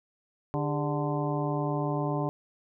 harmonic tone with a mistuned harmonic, 147.5 Hz, D3, 8 cents sharp, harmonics 1 / 2 / 3 / 4 / 5 / 6 / 7, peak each -30 / -33 / -35 / -36 / -37 / -38 / -38 dBFS, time 0.54-2.29 s, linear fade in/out 0 ms, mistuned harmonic 3, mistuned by -140 cents, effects none

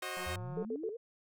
10% pulse chord, C diminished, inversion second, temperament equal with one note detuned, 370 / 533 / 622.3 Hz, Gb4 / C5 / Eb5, 0 / +32 / 0 cents, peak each -34 dBFS, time 0.02-0.36 s, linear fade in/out 5 ms
click train, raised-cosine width 1 ms, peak -35 dBFS, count 87, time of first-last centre 0.17-0.648 s, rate 180 Hz
sine exponential sweep, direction up, 73.4 to 487.8 Hz, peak -39 dBFS, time 0.26-0.97 s, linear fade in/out 10 ms
sine tone bursts, 440 Hz, A4, in tune, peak -34 dBFS, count 3, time 0.57-0.892 s, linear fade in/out 2 ms, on 58 ms, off 74 ms
effects none

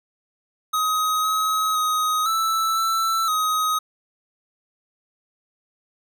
square tone with pitch steps, 1261 / 1273 / 1256 / 1319 / 1330 / 1259 Hz, D#6 / D#6 / D#6 / E6 / E6 / D#6, +23 / +39 / +16 / +1 / +15 / +20 cents, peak -20 dBFS, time 0.73-3.79 s, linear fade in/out 10 ms, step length 510 ms, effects none

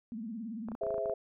sine tone with vibrato, 223 Hz, A3, 23 cents sharp, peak -37 dBFS, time 0.12-0.75 s, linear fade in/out 0 ms, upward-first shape sine, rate 18 Hz, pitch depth 140 cents each way
clicks, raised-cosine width 1 ms, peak -30 dBFS, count 10, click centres 0.686 / 0.718 / 0.751 / 0.835 / 0.867 / 0.906 / 0.943 / 0.981 / 1.058 / 1.097 s
sine chord, Ab augmented, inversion none, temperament equal, 415.3 / 523.3 / 659.3 Hz, Ab4 / C5 / E5, 0 / 0 / 0 cents, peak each -37 / -38 / -33 dBFS, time 0.81-1.14 s, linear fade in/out 5 ms
effects none

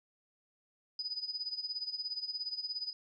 sine tone with tremolo, 4978 Hz, D#8, in tune, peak -33 dBFS, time 0.99-2.93 s, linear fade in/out 2 ms, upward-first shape sine, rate 17 Hz, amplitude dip 80%, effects none

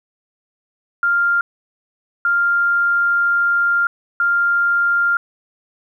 sine tone bursts at uneven times, 1396.9 Hz, F6, in tune, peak -13 dBFS, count 3, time 1.03-1.41 / 2.25-3.87 / 4.2-5.17 s, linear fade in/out 2 ms, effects 9-bit

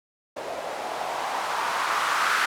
violet noise with low-pass filter sweep, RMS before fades -27 dBFS, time 0.36-2.46 s, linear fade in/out 10 ms, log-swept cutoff 570 to 1400 Hz, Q 2.6, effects none

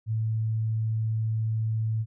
sine tone, 110.7 Hz, A2, 11 cents sharp, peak -24 dBFS, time 0.06-2.06 s, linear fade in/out 50 ms, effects none

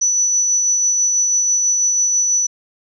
sine tone with tremolo, 5950 Hz, F#8, 9 cents sharp, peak -12 dBFS, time 0.01-2.47 s, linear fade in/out 10 ms, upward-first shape sine, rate 6.1 Hz, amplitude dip 25%, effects none

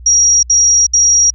sine tone bursts, 5690 Hz, F8, 31 cents sharp, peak -6 dBFS, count 3, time 0.06-1.304 s, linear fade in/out 5 ms, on 370 ms, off 67 ms, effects added 60 Hz sine -30 dBFS peak until 1.34 s

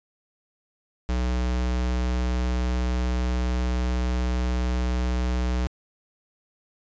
square tone, 61.74 Hz, B1, in tune, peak -23 dBFS, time 1.09-5.67 s, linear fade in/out 0 ms, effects resampled to 16000 Hz

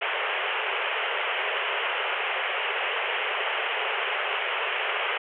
white band-pass noise, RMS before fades -28 dBFS, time 0.01-5.18 s, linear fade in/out 10 ms, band 390 to 3100 Hz, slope 96 dB/octave, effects none

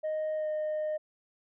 sine tone with pitch glide, 621 to 614.2 Hz, D#5 to D#5, -3 to -23 cents, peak -27 dBFS, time 0.03-0.98 s, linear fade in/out 20 ms, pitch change -20 cents, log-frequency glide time 0.36-0.48 s, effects tanh soft clip ceiling -28 dBFS

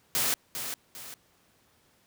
white noise with echo, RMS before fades -27 dBFS, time 0.15-0.34 s, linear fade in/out 0 ms, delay 400 ms, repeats 2, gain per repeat -8 dB, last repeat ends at 1.14 s, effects pink hiss -65 dBFS RMS until 2.06 s + high-pass 80 Hz 12 dB/octave

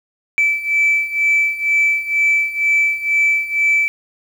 sine beating tone pair, 2315 / 2317.1 Hz, D7 / D7, -25 / -24 cents, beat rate 2.1 Hz, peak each -17 / -14 dBFS, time 0.38-3.88 s, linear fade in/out 0 ms, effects tanh soft clip ceiling -8 dBFS + 7-bit

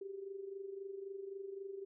sine tone with amplitude modulation, 392 Hz, G4, in tune, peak -40 dBFS, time 0.01-1.85 s, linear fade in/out 5 ms, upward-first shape sine, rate 23.8 Hz, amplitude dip 65%, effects none

